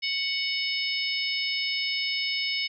harmonic tone, 740 Hz, F#5, in tune, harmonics 3 / 4 / 5 / 6 / 7, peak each -30 / -32 / -35 / -38 / -31 dBFS, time 0.02-2.68 s, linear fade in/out 20 ms, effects none

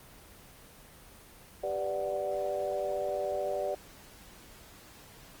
sine chord, G major seventh, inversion none, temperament equal, 392 / 493.9 / 587.3 / 740 Hz, G4 / B4 / D5 / F#5, 0 / 0 / 0 / 0 cents, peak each -37 / -38 / -32 / -38 dBFS, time 1.63-3.75 s, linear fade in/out 5 ms, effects pink hiss -53 dBFS RMS until 5.4 s + Opus 24 kbps

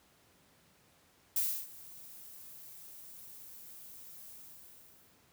violet noise with ADSR envelope, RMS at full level -30 dBFS, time 1.36-5.22 s, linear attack 3 ms, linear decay 300 ms, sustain -21 dB, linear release 910 ms, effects pink hiss -66 dBFS RMS until 5.32 s + high-pass 80 Hz 12 dB/octave

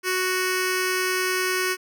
10% pulse tone with notch filter, 370 Hz, F#4, in tune, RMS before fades -24 dBFS, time 0.03-1.77 s, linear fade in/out 50 ms, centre 750 Hz, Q 0.89, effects none

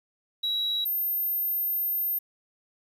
sine tone pair in turn, 3881 / 13168 Hz, B7 / G#9, -31 / -16 cents, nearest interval octave + major sixth, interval 2115 cents, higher second, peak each -23 dBFS, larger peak neither, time 0.43-0.85 / 0.85-2.19 s, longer second, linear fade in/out 10 ms, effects tanh soft clip ceiling -23 dBFS + 9-bit

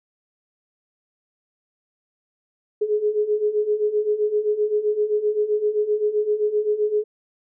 sine beating tone pair, 416.5 / 424.2 Hz, G#4 / G#4, +5 / +37 cents, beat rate 7.7 Hz, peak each -24 / -20 dBFS, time 2.81-7.04 s, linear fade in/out 10 ms, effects none

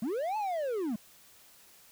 triangle linear two-way sweep, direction up then down, 198.1 to 882 to 198.1 Hz, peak -28 dBFS, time 0.02-0.96 s, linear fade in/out 5 ms, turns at 0.37 s, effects white hiss -58 dBFS RMS until 1.91 s

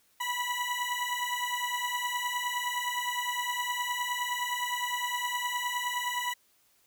20% pulse beating tone pair, 976 / 985.7 Hz, B5 / B5, -21 / -4 cents, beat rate 9.7 Hz, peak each -28 dBFS, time 0.2-6.34 s, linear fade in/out 10 ms, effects white hiss -67 dBFS RMS until 6.86 s

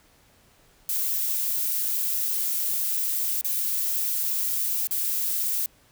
violet noise with dropouts, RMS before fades -26 dBFS, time 0.89-5.66 s, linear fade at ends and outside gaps 2 ms, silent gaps 3.412-3.445 / 4.872-4.909 s, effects pink hiss -59 dBFS RMS until 5.91 s

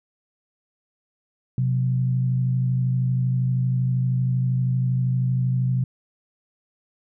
sine tone pair together, 127.7 / 180.42 Hz, C3 / F#3, -42 / -43 cents, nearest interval tritone, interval 599 cents, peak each -19 / -29 dBFS, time 1.58-5.84 s, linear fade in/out 2 ms, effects none

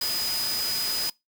sine tone in noise, 4978 Hz, D#8, in tune, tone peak -26 dBFS, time 0.01-1.1 s, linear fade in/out 5 ms, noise white, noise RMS -31 dBFS, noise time 0.01-1.1 s, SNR +2 dB, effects noise-tail reverb RT60 0.2 s tail -24 dB re dry

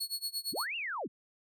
sawtooth tone with tremolo, 4363 Hz, C#8, 28 cents flat, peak -29 dBFS, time 0-0.67 s, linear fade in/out 10 ms, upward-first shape sine, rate 8.7 Hz, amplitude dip 95%
sine linear two-way sweep, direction up then down, 82.41 to 2875 to 113.3 Hz, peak -34 dBFS, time 0.52-1.08 s, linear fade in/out 20 ms, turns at 0.76 s
effects none

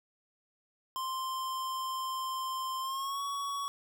square tone with pitch glide, 1046.5 to 1121.6 Hz, C6 to C#6, 0 to +20 cents, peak -34 dBFS, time 0.96-3.68 s, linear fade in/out 0 ms, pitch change +120 cents, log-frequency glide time 2.8-3.22 s, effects none

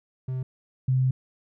triangle / sine tone pair in turn, 129.2 / 129.69 Hz, C3 / C3, -21 / -15 cents, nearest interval unison, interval 6 cents, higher second, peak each -25 / -19 dBFS, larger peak second, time 0.28-0.43 / 0.88-1.11 s, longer second, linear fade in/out 5 ms, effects none

